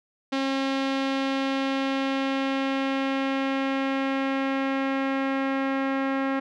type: tone with low-pass filter sweep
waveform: sawtooth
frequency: 270 Hz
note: C#4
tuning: 45 cents flat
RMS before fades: -26 dBFS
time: 0.32-6.4 s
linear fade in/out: 10 ms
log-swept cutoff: 4000 to 1900 Hz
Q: 1.4
effects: none